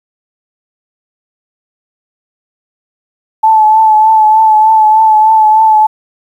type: tone with vibrato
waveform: sine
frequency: 870 Hz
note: A5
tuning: 20 cents flat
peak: -3 dBFS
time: 3.43-5.87 s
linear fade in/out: 10 ms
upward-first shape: triangle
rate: 3.3 Hz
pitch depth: 32 cents each way
effects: 7-bit